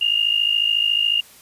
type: tone pair together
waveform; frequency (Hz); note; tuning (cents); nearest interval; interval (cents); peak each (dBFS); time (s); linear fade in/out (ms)
sine; 2800 / 2854; F7 / F7; +4 / +37; unison; 33; -19; 0.01-1.21; 5
effects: white hiss -47 dBFS RMS until 1.41 s + resampled to 32000 Hz